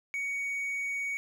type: tone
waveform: triangle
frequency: 2241 Hz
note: C#7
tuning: 18 cents sharp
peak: -29 dBFS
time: 0.14-1.17 s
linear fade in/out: 0 ms
effects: none